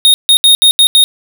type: tone bursts at uneven times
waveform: square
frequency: 3713 Hz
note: A#7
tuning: 8 cents flat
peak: -4 dBFS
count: 6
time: 0.05-0.14 / 0.29-0.37 / 0.44-0.55 / 0.62-0.71 / 0.79-0.87 / 0.95-1.04 s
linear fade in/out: 0 ms
effects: none